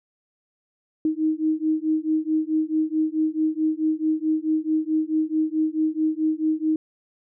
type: beating tone pair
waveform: sine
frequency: 311.1 / 315.7 Hz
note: D#4 / D#4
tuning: 0 / +25 cents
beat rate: 4.6 Hz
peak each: -23 dBFS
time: 1.05-6.76 s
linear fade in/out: 2 ms
effects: none